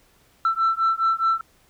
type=beating tone pair; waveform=sine; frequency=1333 / 1337.8 Hz; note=E6 / E6; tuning=+19 / +25 cents; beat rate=4.8 Hz; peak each=-20 dBFS; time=0.45-1.41 s; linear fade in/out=2 ms; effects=tanh soft clip ceiling -14 dBFS + pink hiss -59 dBFS RMS until 1.69 s